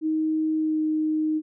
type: tone with pitch glide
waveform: sine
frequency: 313.8 to 310.6 Hz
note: D#4 to D#4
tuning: +15 to -3 cents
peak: -21 dBFS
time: 0.01-1.42 s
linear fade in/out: 50 ms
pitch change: -18 cents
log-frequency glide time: 0.56-0.8 s
effects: none